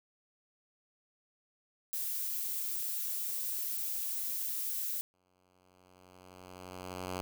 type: noise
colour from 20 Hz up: violet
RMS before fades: -36 dBFS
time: 1.93-5.01 s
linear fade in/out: 0 ms
type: tone with exponential growth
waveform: 5% pulse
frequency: 91.7 Hz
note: F#2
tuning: 15 cents flat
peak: -24 dBFS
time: 5.14-7.21 s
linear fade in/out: 0 ms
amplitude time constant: 450 ms
effects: none